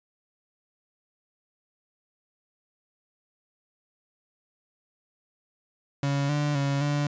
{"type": "tone with pitch steps", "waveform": "35% pulse", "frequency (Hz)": [140.4, 147, 139.7, 145.5], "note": ["C#3", "D3", "C#3", "D3"], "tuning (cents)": [22, 2, 14, -16], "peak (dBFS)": -22, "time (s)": [6.03, 7.07], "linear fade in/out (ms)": 2, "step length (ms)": 260, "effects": ["resampled to 16000 Hz"]}